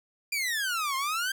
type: exponential two-way sweep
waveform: sawtooth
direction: down then up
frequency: 2413 to 1046.5 to 1600 Hz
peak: -24 dBFS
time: 0.32-1.32 s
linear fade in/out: 5 ms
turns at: 0.96 s
effects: 10-bit